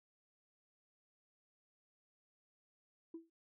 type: tone with exponential decay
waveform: sine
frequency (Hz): 329.6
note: E4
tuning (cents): 0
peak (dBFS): -40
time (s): 3.14-3.3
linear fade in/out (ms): 5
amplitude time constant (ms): 34
effects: noise-tail reverb RT60 0.1 s tail -17 dB re dry + tanh soft clip ceiling -40 dBFS